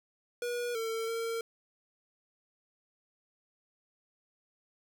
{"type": "tone with pitch steps", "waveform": "square", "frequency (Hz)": [482.6, 450.8, 457.5], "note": ["B4", "A4", "A#4"], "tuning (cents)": [-40, 42, -32], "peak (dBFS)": -33, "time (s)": [0.42, 1.41], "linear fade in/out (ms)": 2, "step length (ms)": 330, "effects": []}